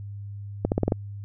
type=accelerating click train; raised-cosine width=2 ms; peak=-8 dBFS; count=6; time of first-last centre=0.65-0.922 s; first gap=69 ms; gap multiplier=0.88; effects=added 101 Hz sine -34 dBFS peak until 1.24 s